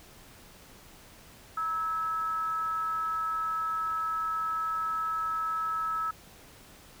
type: tone with frequency modulation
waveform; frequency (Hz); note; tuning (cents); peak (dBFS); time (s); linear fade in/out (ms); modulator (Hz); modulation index
sine; 1301; E6; -23; -28; 1.57-6.11; 5; 353; 0.31
effects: pink hiss -53 dBFS RMS until 7 s